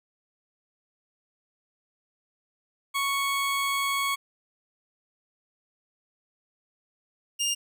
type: tone pair in turn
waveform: 20% pulse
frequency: 1108.7 / 2815 Hz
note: C#6 / F7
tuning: 0 / +13 cents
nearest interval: octave + major third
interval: 1613 cents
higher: second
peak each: -20 dBFS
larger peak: neither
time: 2.94-4.16 / 7.39-7.55 s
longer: first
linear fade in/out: 20 ms
effects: none